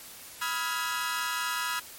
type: chord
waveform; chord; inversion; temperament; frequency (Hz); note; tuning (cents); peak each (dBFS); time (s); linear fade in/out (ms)
sawtooth; F half-diminished seventh; second; equal with one note detuned; 987.8 / 1272.1 / 1396.9 / 1661.2; Cb6 / Eb6 / F6 / Ab6; 0 / +38 / 0 / 0; -31; 0.41-1.8; 10
effects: white hiss -46 dBFS RMS until 1.98 s + MP3 64 kbps